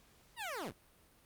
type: linear sweep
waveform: 15% pulse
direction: down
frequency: 993 to 42.84 Hz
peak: -33 dBFS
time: 0.36-0.73 s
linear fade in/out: 50 ms
effects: pink hiss -66 dBFS RMS until 1.25 s + Opus 48 kbps